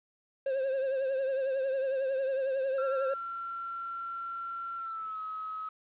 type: tone with vibrato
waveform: triangle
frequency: 534 Hz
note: C5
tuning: 35 cents sharp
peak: -26 dBFS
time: 0.46-3.14 s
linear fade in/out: 5 ms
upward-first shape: triangle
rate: 11 Hz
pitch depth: 65 cents each way
type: tone with pitch glide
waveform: sine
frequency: 1363 to 1279.1 Hz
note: F6 to D#6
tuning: -43 to +47 cents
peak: -35 dBFS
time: 2.78-5.69 s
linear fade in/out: 5 ms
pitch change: -110 cents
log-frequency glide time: 4.76-5.2 s
effects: resampled to 8000 Hz + 10-bit